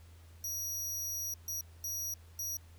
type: tone bursts at uneven times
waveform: sawtooth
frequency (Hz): 5770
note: F#8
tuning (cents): -44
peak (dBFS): -33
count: 4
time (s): 0.44-1.34 / 1.48-1.61 / 1.84-2.14 / 2.39-2.57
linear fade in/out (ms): 2
effects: added 83 Hz sine -53 dBFS peak until 2.78 s + pink hiss -64 dBFS RMS until 2.78 s